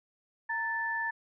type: tone pair together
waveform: sine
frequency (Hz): 924.3 / 1757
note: A#5 / A6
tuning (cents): -15 / -3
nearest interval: major seventh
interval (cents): 1112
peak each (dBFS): -35 / -31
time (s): 0.49-1.11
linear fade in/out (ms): 10
effects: none